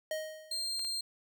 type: tone with exponential decay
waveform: square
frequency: 625 Hz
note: D#5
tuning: 8 cents sharp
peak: -32 dBFS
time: 0.11-0.8 s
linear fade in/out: 2 ms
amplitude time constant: 150 ms
type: tone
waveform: 35% pulse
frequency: 4186 Hz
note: C8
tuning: in tune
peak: -32 dBFS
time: 0.51-1.01 s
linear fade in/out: 5 ms
type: clicks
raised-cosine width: 0.2 ms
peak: -32 dBFS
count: 2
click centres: 0.794 / 0.848 s
effects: none